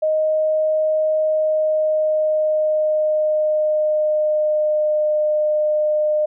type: tone with pitch glide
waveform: sine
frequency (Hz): 622.3 to 607.4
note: D#5 to D#5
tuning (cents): 0 to -42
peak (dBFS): -15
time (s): 0.02-6.26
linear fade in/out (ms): 10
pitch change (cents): -42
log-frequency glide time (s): 1.2-5.14
effects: none